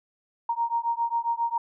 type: beating tone pair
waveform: sine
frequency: 929 / 936.4 Hz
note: A#5 / A#5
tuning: -6 / +8 cents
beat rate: 7.4 Hz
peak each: -27 dBFS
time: 0.49-1.58 s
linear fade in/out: 5 ms
effects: none